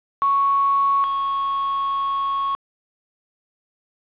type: tone pair in turn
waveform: sine / triangle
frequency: 1108.7 / 1102.3 Hz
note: C#6 / C#6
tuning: 0 / -10 cents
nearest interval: unison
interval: 10 cents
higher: first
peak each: -15 / -18 dBFS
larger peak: first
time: 0.22-1.04 / 1.04-2.55 s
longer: second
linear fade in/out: 0 ms
effects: resampled to 8000 Hz + 7-bit